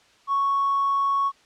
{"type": "tone with hard clipping", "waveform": "sine", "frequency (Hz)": 1108.7, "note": "C#6", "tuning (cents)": 0, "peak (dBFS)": -20, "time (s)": [0.27, 1.32], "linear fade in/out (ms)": 50, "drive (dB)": 1, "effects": ["white hiss -57 dBFS RMS until 1.45 s", "low-pass 5000 Hz 12 dB/octave"]}